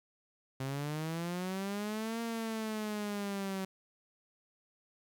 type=linear two-way sweep; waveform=sawtooth; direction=up then down; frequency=130.81 to 231.8 to 189.5 Hz; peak=-31 dBFS; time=0.6-3.65 s; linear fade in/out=5 ms; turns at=2.21 s; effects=12-bit